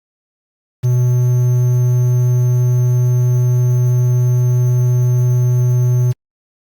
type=tone with quantisation; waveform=triangle; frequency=123.47 Hz; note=B2; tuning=in tune; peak=-8 dBFS; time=0.83-6.13 s; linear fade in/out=20 ms; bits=6; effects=Opus 48 kbps